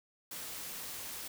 white noise, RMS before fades -43 dBFS, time 0.31-1.28 s, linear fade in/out 5 ms, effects none

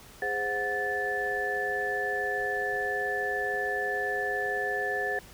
sine tone cluster, 412 / 519 / 732 / 1747 Hz, G#4 / C5 / F#5 / A6, -14 / -14 / -19 / -13 cents, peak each -34 / -36 / -34 / -30 dBFS, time 0.22-5.19 s, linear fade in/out 2 ms, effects pink hiss -51 dBFS RMS until 5.33 s

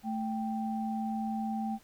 sine tone pair together, 220 / 784 Hz, A3 / G5, 0 / 0 cents, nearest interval octave + minor seventh, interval 2200 cents, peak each -32 / -36 dBFS, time 0.03-1.79 s, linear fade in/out 50 ms, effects pink hiss -61 dBFS RMS until 1.83 s

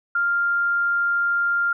sine tone, 1396.9 Hz, F6, in tune, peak -18 dBFS, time 0.15-1.73 s, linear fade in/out 5 ms, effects none

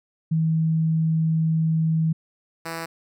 sine / 5% pulse tone pair in turn, 160.6 / 164.73 Hz, E3 / E3, -45 / -1 cents, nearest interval unison, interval 44 cents, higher second, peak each -18 dBFS, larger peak neither, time 0.31-2.13 / 2.65-2.86 s, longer first, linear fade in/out 10 ms, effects none

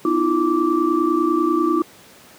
sine tone cluster, 253.8 / 313.5 / 343.6 / 1167 Hz, B3 / D#4 / F4 / D6, +47 / +13 / -28 / -11 cents, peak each -27 / -19 / -19 / -22 dBFS, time 0.05-1.82 s, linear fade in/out 2 ms, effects pink hiss -46 dBFS RMS until 2.38 s + high-pass 150 Hz 12 dB/octave

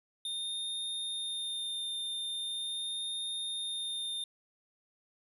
square tone with vibrato, 3637 Hz, A#7, 43 cents flat, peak -35 dBFS, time 0.25-4.24 s, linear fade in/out 2 ms, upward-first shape sine, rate 0.41 Hz, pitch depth 10 cents each way, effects none

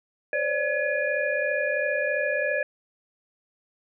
sine tone cluster, 514 / 546 / 589 / 1694 / 2434 Hz, C5 / C#5 / D5 / G#6 / D#7, -31 / -26 / +5 / +34 / -39 cents, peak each -32 / -33 / -27 / -27 / -33 dBFS, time 0.33-2.63 s, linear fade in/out 2 ms, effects none

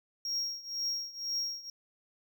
triangle tone with tremolo, 5588 Hz, F8, in tune, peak -28 dBFS, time 0.25-1.7 s, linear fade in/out 2 ms, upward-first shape triangle, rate 2 Hz, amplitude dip 90%, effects none

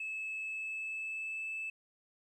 sine tone with pitch glide, 2602 to 2625 Hz, E7 to E7, -23 to -8 cents, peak -35 dBFS, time 0-1.7 s, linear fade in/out 5 ms, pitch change +15 cents, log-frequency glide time 0.41-1.44 s, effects tanh soft clip ceiling -34 dBFS + 12-bit

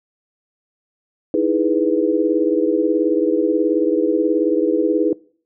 sine chord, E major seventh, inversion third, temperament equal, 311.1 / 329.6 / 415.3 / 493.9 Hz, D#4 / E4 / G#4 / B4, 0 / 0 / 0 / 0 cents, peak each -20 dBFS, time 1.34-5.13 s, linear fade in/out 2 ms, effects noise-tail reverb RT60 0.5 s tail -24 dB re dry

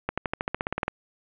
accelerating click train, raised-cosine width 0.5 ms, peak -11 dBFS, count 13, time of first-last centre 0.09-0.881 s, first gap 86 ms, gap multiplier 0.95, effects resampled to 8000 Hz + 8-bit

